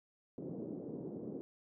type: band-pass noise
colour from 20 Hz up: pink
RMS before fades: -44 dBFS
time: 0.38-1.41 s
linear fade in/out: 0 ms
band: 170 to 450 Hz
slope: 24 dB/octave
effects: none